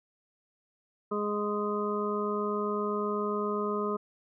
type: harmonic tone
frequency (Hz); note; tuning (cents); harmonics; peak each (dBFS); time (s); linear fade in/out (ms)
207.7; G#3; 0; 1 / 2 / 3 / 5 / 6; -34 / -31 / -40 / -37 / -35; 1.11-3.97; 10
effects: none